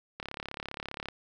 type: click train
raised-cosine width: 0.3 ms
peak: -21 dBFS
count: 32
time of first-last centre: 0.2-1.086 s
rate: 35 Hz
effects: none

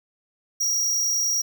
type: tone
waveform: square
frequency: 5690 Hz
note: F8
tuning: 31 cents sharp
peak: -21 dBFS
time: 0.6-1.42 s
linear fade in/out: 10 ms
effects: none

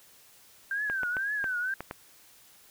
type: tone with vibrato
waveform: sine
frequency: 1568 Hz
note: G6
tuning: in tune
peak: -28 dBFS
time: 0.71-1.74 s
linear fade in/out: 2 ms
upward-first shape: triangle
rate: 2 Hz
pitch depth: 170 cents each way
type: clicks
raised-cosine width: 0.5 ms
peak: -20 dBFS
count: 6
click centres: 0.899 / 1.033 / 1.168 / 1.442 / 1.806 / 1.911 s
effects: white hiss -57 dBFS RMS until 2.7 s

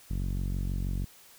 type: tone with low-pass filter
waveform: sawtooth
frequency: 46.25 Hz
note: F#1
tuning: in tune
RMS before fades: -31 dBFS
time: 0.1-1.05 s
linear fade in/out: 10 ms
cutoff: 200 Hz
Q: 1.2
effects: white hiss -55 dBFS RMS until 1.38 s

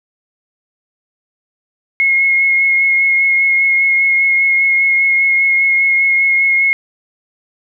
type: tone with vibrato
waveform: sine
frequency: 2163 Hz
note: C#7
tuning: 43 cents flat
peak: -9 dBFS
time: 2-6.73 s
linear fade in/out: 0 ms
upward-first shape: sine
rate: 5 Hz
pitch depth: 14 cents each way
effects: none

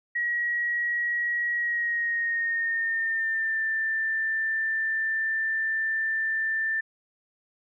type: tone with pitch glide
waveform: sine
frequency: 1907 to 1779.3 Hz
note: A#6 to A6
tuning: +39 to +19 cents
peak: -24 dBFS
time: 0.15-6.81 s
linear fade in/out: 10 ms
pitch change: -120 cents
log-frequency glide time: 1.54-3.62 s
effects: none

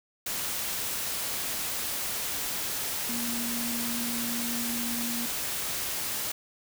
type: tone in noise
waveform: sine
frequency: 236.3 Hz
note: A#3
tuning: 24 cents sharp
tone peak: -33 dBFS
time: 3.09-5.26 s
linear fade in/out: 5 ms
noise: white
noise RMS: -32 dBFS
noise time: 0.26-6.32 s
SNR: -4 dB
effects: none

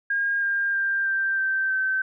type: tone with pitch steps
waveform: sine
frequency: 1620 / 1604.2 / 1588.5 / 1573 / 1557.6 / 1542.4 Hz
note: G#6 / G6 / G6 / G6 / G6 / G6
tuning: -43 / +40 / +23 / +6 / -12 / -28 cents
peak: -21 dBFS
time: 0.1-2.02 s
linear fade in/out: 5 ms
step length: 320 ms
effects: none

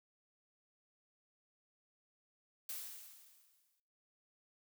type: noise with exponential decay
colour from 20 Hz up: blue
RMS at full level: -42 dBFS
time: 2.69-3.8 s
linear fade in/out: 2 ms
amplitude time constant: 240 ms
effects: noise-tail reverb RT60 0.7 s tail -21 dB re dry

